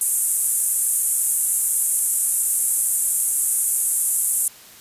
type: band-pass noise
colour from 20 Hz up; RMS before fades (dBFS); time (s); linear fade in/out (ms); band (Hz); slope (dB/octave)
pink; -21; 0.01-4.48; 2; 8100 to 12000; 48
effects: white hiss -45 dBFS RMS until 4.8 s + resampled to 32000 Hz